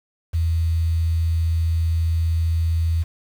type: tone with quantisation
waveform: sine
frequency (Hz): 82.41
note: E2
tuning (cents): 0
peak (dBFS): -17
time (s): 0.33-3.04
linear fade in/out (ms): 20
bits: 7
effects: none